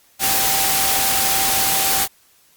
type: tone in noise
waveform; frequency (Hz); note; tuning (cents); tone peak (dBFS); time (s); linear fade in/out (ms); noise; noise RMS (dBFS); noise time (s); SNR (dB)
sine; 779; G5; -11; -25; 0.19-2.08; 50; white; -18; 0.19-2.08; -10
effects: white hiss -55 dBFS RMS until 2.56 s + Opus 48 kbps